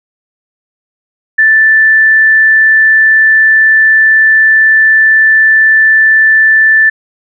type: tone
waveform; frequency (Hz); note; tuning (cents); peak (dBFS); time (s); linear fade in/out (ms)
sine; 1762; A6; +2; -3; 1.38-6.9; 10
effects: none